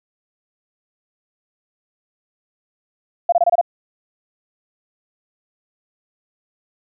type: tone bursts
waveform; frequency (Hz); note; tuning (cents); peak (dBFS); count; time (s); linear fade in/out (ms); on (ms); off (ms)
sine; 690; F5; -21; -10; 6; 3.29-3.613; 5; 33; 25
effects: none